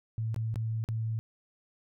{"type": "tone with dropouts", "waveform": "sine", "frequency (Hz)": 111.8, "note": "A2", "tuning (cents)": 28, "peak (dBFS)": -29, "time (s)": [0.18, 1.19], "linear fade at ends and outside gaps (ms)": 0, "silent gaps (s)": [[0.344, 0.362], [0.542, 0.558], [0.84, 0.888]], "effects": []}